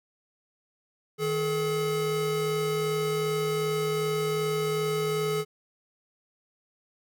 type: tone pair together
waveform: square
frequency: 156.27 / 426.2 Hz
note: D#3 / G#4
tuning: +8 / +45 cents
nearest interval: octave + perfect fourth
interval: 1737 cents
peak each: -33 / -27 dBFS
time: 1.18-5.45 s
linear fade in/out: 50 ms
effects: none